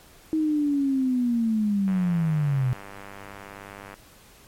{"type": "linear sweep", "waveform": "sine", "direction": "down", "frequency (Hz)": [317.7, 123.47], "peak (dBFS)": -20, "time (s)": [0.33, 2.73], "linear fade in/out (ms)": 0}
{"type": "click train", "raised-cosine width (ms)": 0.5, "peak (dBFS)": -25, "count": 206, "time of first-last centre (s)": [1.88, 3.94], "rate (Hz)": 99.5}
{"effects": ["pink hiss -52 dBFS RMS until 4.47 s", "MP3 64 kbps"]}